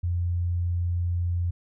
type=tone; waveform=sine; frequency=87.31 Hz; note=F2; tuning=in tune; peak=-23 dBFS; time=0.03-1.51 s; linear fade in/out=10 ms; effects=none